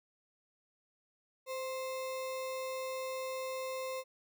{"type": "tone with sample-and-hold", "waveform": "sine", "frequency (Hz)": 520, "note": "C5", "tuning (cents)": -11, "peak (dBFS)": -36, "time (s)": [1.46, 4.04], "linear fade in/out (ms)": 50, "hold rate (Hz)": 1575, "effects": []}